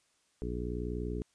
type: harmonic tone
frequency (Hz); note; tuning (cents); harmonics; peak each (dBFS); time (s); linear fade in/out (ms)
60.2; B1; -44; 1 / 2 / 3 / 4 / 5 / 6 / 7; -37 / -42 / -42 / -43 / -43 / -44 / -41; 0.42-1.22; 0
effects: white hiss -72 dBFS RMS until 1.34 s + resampled to 22050 Hz